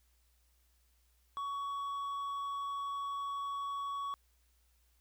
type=tone with hard clipping; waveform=triangle; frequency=1122 Hz; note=C#6; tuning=21 cents sharp; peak=-37 dBFS; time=1.37-4.14 s; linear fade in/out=0 ms; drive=7 dB; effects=added 60 Hz sine -69 dBFS peak until 5 s + white hiss -75 dBFS RMS until 5 s